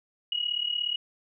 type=tone with amplitude modulation; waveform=sine; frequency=2900 Hz; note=F#7; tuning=35 cents flat; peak=-23 dBFS; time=0.32-0.96 s; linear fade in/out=2 ms; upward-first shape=sine; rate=36.9 Hz; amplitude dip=80%; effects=none